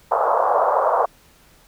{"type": "band-pass noise", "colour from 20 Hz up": "pink", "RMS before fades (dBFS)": -18, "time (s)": [0.11, 1.06], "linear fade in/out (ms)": 10, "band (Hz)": [500, 1200], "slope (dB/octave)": 48, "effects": ["pink hiss -53 dBFS RMS until 1.67 s"]}